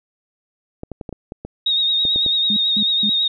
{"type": "clicks", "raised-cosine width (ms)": 2, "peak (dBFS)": -16, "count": 10, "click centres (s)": [0.834, 0.917, 1.012, 1.092, 1.127, 1.321, 1.45, 2.052, 2.16, 2.263]}
{"type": "tone with vibrato", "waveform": "sine", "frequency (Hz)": 3739, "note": "A#7", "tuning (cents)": 4, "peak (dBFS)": -15, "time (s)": [1.66, 3.28], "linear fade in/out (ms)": 5, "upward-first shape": "sine", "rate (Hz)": 9.1, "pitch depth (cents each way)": 36}
{"type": "tone bursts", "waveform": "sine", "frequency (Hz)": 207.8, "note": "G#3", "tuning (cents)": 1, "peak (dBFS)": -21, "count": 3, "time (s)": [2.5, 3.095], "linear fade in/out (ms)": 2, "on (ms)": 65, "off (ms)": 200}
{"effects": []}